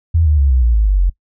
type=tone with pitch steps; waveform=sine; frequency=82.41 / 75.57 / 69.3 / 63.55 / 58.27 / 53.44 / 49 / 44.93 Hz; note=E2 / D#2 / C#2 / C2 / A#1 / A1 / G1 / F1; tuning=0 / -50 / 0 / -50 / 0 / -50 / 0 / +50 cents; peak=-9 dBFS; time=0.14-1.1 s; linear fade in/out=10 ms; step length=120 ms; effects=noise-tail reverb RT60 0.1 s tail -21 dB re dry